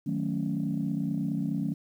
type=chord; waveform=sine; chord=D# half-diminished seventh; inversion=none; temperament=equal; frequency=155.56 / 185 / 220 / 277.2 Hz; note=D#3 / F#3 / A3 / C#4; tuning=0 / 0 / 0 / 0 cents; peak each=-32 dBFS; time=0.06-1.74 s; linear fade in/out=10 ms; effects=tanh soft clip ceiling -19 dBFS + 10-bit